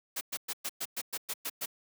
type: noise bursts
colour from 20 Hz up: white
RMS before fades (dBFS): -35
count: 10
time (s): 0.16-1.66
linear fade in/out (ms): 10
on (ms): 51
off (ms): 110
effects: high-pass 200 Hz 12 dB/octave